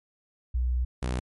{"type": "tone pair in turn", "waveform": ["sine", "sawtooth"], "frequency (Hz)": [61.74, 62.46], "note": ["B1", "B1"], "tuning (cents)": [0, 20], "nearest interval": "unison", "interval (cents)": 20, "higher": "second", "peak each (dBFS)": -23, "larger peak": "neither", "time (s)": [[0.54, 0.85], [1.02, 1.2]], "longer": "first", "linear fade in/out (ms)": 10, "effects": ["MP3 48 kbps"]}